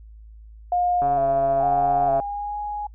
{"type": "tone with vibrato", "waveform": "sine", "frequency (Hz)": 696, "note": "F5", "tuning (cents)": -6, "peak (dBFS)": -18, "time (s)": [0.72, 2.2], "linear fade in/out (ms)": 2, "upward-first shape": "square", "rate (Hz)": 1.1, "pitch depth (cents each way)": 39}
{"type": "click train", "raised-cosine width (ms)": 1, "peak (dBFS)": -18, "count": 165, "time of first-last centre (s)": [1.02, 2.2], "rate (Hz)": 139}
{"type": "tone with pitch glide", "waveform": "sine", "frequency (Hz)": [802, 830.8], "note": ["G5", "G#5"], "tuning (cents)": [39, 0], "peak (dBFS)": -26, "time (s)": [1.6, 2.87], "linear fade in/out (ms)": 5, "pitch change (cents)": 61, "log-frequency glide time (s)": [2.08, 2.58]}
{"effects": ["noise-tail reverb RT60 0.1 s tail -25 dB re dry", "added 54 Hz sine -41 dBFS peak until 2.94 s"]}